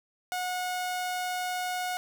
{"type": "tone", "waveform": "sawtooth", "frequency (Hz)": 728, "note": "F#5", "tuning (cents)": -28, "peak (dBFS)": -26, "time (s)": [0.32, 1.97], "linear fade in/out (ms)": 0, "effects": []}